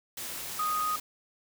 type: tone in noise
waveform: sine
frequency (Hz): 1244.5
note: D#6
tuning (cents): 0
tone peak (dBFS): -27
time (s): 0.59-0.96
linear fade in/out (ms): 5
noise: white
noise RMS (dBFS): -38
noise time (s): 0.17-1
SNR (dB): +8
effects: none